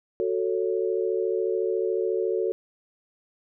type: chord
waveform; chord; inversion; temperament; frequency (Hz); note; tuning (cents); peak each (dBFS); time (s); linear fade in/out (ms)
sine; F# minor; none; just; 370 / 444 / 555; F#4 / A4 / C#5; 0 / +16 / +2; -26 / -26 / -32; 0.2-2.52; 0
effects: none